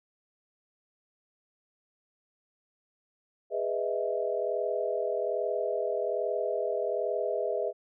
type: chord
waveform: sine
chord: E major seventh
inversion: first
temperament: just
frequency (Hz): 412 / 494.4 / 618.1 / 659.3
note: G#4 / B4 / D#5 / E5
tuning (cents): -14 / +2 / -12 / 0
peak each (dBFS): -33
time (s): 3.5-7.73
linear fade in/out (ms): 50
effects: none